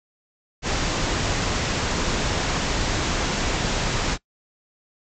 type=low-pass noise; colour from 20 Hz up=pink; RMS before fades=-24 dBFS; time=0.62-4.18 s; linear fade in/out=50 ms; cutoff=7500 Hz; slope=96 dB/octave; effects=noise-tail reverb RT60 0.1 s tail -21 dB re dry